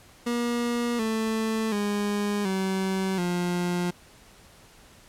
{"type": "tone with pitch steps", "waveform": "30% pulse", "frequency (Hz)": [238.7, 221.4, 205.4, 190.55, 176.77], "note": ["A#3", "A3", "G#3", "G3", "F3"], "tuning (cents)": [41, 11, -19, -49, 21], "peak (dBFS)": -22, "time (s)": [0.26, 3.91], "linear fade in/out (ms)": 10, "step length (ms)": 730, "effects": ["pink hiss -53 dBFS RMS until 5.08 s", "low-pass 12000 Hz 12 dB/octave"]}